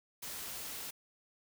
white noise, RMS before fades -43 dBFS, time 0.22-0.91 s, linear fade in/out 10 ms, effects none

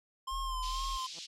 square tone with vibrato, 1050 Hz, C6, 6 cents sharp, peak -36 dBFS, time 0.27-1.07 s, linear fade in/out 10 ms, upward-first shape sine, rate 2.1 Hz, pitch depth 43 cents each way
sine tone, 41.2 Hz, E1, in tune, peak -37 dBFS, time 0.31-0.98 s, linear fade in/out 20 ms
white band-pass noise, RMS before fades -45 dBFS, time 0.62-1.27 s, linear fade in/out 20 ms, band 3100 to 5500 Hz, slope 24 dB/octave
10% pulse tone with exponential growth, 166.7 Hz, E3, 20 cents sharp, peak -40 dBFS, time 1.09-1.19 s, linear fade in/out 2 ms, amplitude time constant 21 ms
effects low-pass 10000 Hz 12 dB/octave

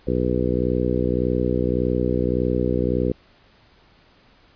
harmonic tone, 61.74 Hz, B1, in tune, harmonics 1 / 2 / 3 / 4 / 5 / 6 / 7 / 8, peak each -27 / -27 / -27 / -27 / -27 / -27 / -27 / -27 dBFS, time 0.07-3.12 s, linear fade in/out 5 ms, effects pink hiss -55 dBFS RMS until 4.55 s + resampled to 11025 Hz

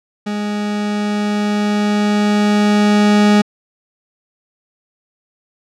40% pulse tone with level ramp, 207.7 Hz, G#3, in tune, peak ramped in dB -18 to -7 dBFS, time 0.26-3.42 s, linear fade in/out 10 ms, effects low-pass 6000 Hz 12 dB/octave

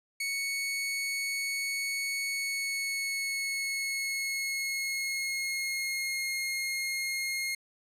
sawtooth tone with pitch glide, 2217 to 2143 Hz, C#7 to C7, 0 to +41 cents, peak -27 dBFS, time 0.2-7.55 s, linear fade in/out 5 ms, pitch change -59 cents, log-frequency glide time 2.26-6.31 s, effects resampled to 32000 Hz

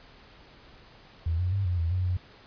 sine tone with pitch steps, 82.4 / 90.3 / 98.5 / 89 / 83.2 / 91.7 / 90.3 Hz, E2 / F#2 / G2 / F2 / E2 / F#2 / F#2, 0 / -42 / +9 / +33 / +17 / -15 / -42 cents, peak -24 dBFS, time 1.26-2.17 s, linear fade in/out 5 ms, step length 130 ms, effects pink hiss -53 dBFS RMS until 2.46 s + resampled to 11025 Hz

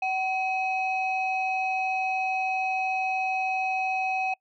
sine tone pair together, 756 / 2543 Hz, F#5 / D#7, +37 / +37 cents, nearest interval octave + major sixth, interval 2100 cents, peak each -25 / -28 dBFS, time 0.02-4.34 s, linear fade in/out 5 ms, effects noise-tail reverb RT60 0.1 s tail -25 dB re dry + tanh soft clip ceiling -19 dBFS

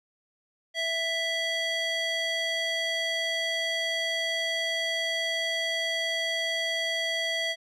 square tone with band-pass filter, 659.3 Hz, E5, in tune, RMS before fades -29 dBFS, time 0.74-7.56 s, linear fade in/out 50 ms, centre 2900 Hz, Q 1.8, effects none

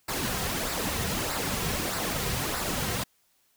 pink noise with flanger, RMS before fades -30 dBFS, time 0.08-3.04 s, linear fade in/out 10 ms, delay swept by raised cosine 0.31 to 3.51 ms, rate 1.6 Hz, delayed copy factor -0.55, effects white hiss -68 dBFS RMS until 3.56 s

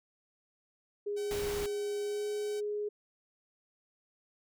sine tone with pitch glide, 410.7 to 416.7 Hz, G#4 to G#4, -19 to +6 cents, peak -32 dBFS, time 1.06-2.89 s, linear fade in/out 10 ms, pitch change +25 cents, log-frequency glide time 2.02-2.28 s
5% pulse tone, 763 Hz, G5, 47 cents flat, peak -35 dBFS, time 1.16-2.61 s, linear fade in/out 20 ms
pink noise, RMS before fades -40 dBFS, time 1.31-1.66 s, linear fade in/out 0 ms
effects none

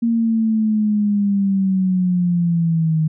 sine linear sweep, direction down, 233.1 to 155.56 Hz, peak -14 dBFS, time 0.02-3.08 s, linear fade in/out 10 ms, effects none

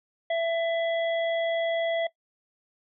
harmonic tone, 666 Hz, E5, 18 cents sharp, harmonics 1 / 3 / 5, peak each -24 / -34 / -38 dBFS, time 0.3-2.07 s, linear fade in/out 5 ms, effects noise-tail reverb RT60 0.1 s tail -19 dB re dry

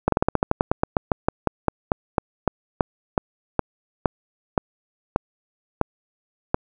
slowing click train, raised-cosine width 1 ms, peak -3 dBFS, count 27, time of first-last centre 0.08-6.544 s, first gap 43 ms, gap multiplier 1.12, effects none

